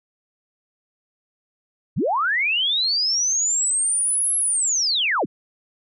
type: linear two-way sweep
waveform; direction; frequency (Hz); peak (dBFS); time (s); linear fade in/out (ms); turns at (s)
sine; up then down; 74 to 11130 to 81.3; -18; 1.96-5.26; 20; 4.37
effects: none